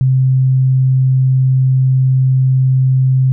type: tone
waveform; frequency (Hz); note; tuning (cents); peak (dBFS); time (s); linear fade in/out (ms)
sine; 130.81; C3; 0; -8; 0.01-3.32; 0
effects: none